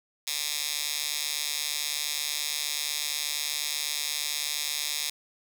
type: tone with high-pass filter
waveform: 10% pulse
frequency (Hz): 148.4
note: D3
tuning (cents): +18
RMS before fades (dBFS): -31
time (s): 0.27-5.1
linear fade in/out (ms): 5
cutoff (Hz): 4000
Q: 1.1
effects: none

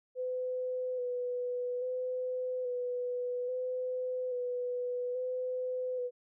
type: tone with vibrato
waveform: sine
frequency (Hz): 499.9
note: B4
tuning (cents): +21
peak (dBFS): -32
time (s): 0.15-6.11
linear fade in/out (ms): 50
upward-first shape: square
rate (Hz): 0.6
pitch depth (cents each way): 22
effects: none

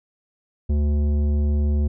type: tone with tanh clipping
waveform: triangle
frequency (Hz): 73.42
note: D2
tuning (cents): 0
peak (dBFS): -19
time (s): 0.69-1.88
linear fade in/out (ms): 10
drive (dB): 16
effects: none

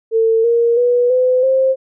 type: tone with pitch steps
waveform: sine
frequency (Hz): 450 / 468.3 / 487.3 / 507.2 / 527.8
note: A4 / A#4 / B4 / B4 / C5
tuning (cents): +39 / +8 / -23 / +46 / +15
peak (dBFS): -10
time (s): 0.11-1.76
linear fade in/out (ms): 50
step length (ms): 330
effects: none

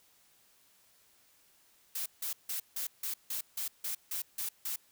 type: noise bursts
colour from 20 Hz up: blue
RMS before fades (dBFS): -36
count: 11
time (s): 1.95-4.76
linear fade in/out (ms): 5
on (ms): 110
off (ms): 160
effects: white hiss -66 dBFS RMS until 4.91 s

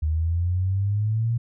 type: exponential sweep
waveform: sine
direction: up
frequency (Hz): 76.1 to 118.7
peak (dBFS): -20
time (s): 0.02-1.38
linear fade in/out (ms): 10
effects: none

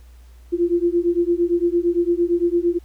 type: beating tone pair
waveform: sine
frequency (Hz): 341.6 / 350.4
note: F4 / F4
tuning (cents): -38 / +6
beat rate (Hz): 8.8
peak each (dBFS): -19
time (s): 0.52-2.79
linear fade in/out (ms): 20
effects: added 60 Hz sine -42 dBFS peak until 2.84 s + pink hiss -58 dBFS RMS until 2.84 s

